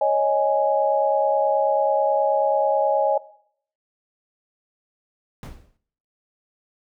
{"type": "chord", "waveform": "sine", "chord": "C# suspended second", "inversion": "none", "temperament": "just", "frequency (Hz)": [554.4, 623.7, 831.5], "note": ["C#5", "D#5", "G#5"], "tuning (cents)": [0, 4, 2], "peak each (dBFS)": -21, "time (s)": [0.01, 3.18], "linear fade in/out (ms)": 5}
{"type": "noise with exponential decay", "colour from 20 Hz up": "brown", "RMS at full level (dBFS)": -29, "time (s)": [5.43, 5.77], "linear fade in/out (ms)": 1, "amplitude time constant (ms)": 73}
{"effects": ["noise-tail reverb RT60 0.6 s tail -18 dB re dry"]}